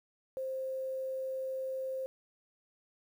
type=tone with quantisation; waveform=sine; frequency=526 Hz; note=C5; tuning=9 cents sharp; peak=-34 dBFS; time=0.37-2.06 s; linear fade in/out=0 ms; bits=10; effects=none